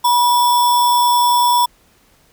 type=tone with sample-and-hold; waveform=sine; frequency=971 Hz; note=B5; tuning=30 cents flat; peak=-10 dBFS; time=0.04-1.66 s; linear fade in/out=10 ms; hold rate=4410 Hz; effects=pink hiss -54 dBFS RMS until 2.32 s